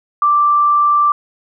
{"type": "tone", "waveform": "sine", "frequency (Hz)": 1174.7, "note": "D6", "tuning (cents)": 0, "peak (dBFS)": -9, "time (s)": [0.22, 1.12], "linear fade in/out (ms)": 2, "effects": []}